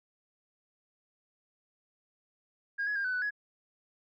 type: tone with pitch steps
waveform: sine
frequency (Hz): 1627 / 1681 / 1606 / 1505 / 1489 / 1677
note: G#6 / G#6 / G6 / F#6 / F#6 / G#6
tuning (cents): -36 / +20 / +41 / +29 / +11 / +16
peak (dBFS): -28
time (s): 2.78-3.308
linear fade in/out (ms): 20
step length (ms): 88
effects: tanh soft clip ceiling -26 dBFS